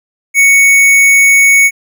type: tone with hard clipping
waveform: sine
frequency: 2223 Hz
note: C#7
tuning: 4 cents sharp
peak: -5 dBFS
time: 0.34-1.71 s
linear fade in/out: 50 ms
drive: 15 dB
effects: none